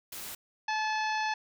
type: noise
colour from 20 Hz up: white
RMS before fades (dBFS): -41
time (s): 0.12-0.35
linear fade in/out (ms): 5
type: harmonic tone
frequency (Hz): 864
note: A5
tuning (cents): -32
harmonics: 1 / 2 / 3 / 4 / 5 / 6 / 7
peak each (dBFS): -30 / -34 / -38 / -45 / -42 / -47 / -49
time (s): 0.68-1.34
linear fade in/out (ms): 5
effects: none